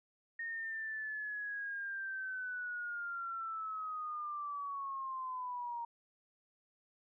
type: linear sweep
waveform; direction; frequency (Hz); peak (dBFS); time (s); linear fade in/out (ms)
sine; down; 1850 to 932.3; -38; 0.39-5.85; 5
effects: none